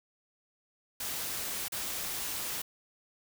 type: noise with dropouts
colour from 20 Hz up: white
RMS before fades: -36 dBFS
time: 1-2.62 s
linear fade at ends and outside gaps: 5 ms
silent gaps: 1.683-1.721 s
effects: none